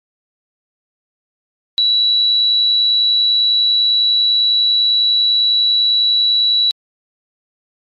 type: tone with amplitude modulation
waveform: sine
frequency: 3926 Hz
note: B7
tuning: 11 cents flat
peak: -9 dBFS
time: 1.78-6.71 s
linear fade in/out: 0 ms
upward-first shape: sine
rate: 110 Hz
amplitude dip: 30%
effects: MP3 64 kbps